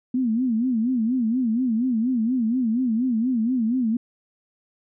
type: tone with vibrato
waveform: sine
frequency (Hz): 238.8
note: A#3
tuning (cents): +42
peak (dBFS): -19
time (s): 0.14-3.97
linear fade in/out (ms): 5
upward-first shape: sine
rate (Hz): 4.2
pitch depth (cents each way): 160
effects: none